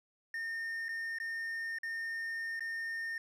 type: tone with dropouts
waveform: triangle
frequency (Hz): 1824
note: A#6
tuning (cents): -38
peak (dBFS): -34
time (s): 0.34-3.18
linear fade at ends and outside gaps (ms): 2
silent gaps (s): 0.884-0.89 / 1.186-1.2 / 1.786-1.832 / 2.595-2.606
effects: none